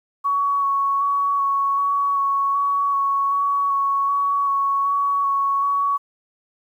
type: tone with vibrato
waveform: sine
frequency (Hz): 1117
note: C#6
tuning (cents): +13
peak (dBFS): -17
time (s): 0.24-5.98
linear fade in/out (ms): 20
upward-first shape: square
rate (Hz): 1.3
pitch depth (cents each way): 11
effects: 9-bit